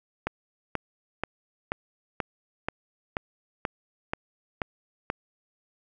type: click train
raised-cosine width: 0.5 ms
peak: -12 dBFS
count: 11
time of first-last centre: 0.27-5.101 s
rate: 2.07 Hz
effects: none